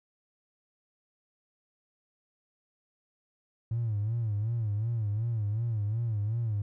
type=tone with vibrato; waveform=triangle; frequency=109.9 Hz; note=A2; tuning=2 cents flat; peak=-24 dBFS; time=3.71-6.62 s; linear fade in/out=5 ms; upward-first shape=sine; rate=2.7 Hz; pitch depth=130 cents each way; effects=tanh soft clip ceiling -24 dBFS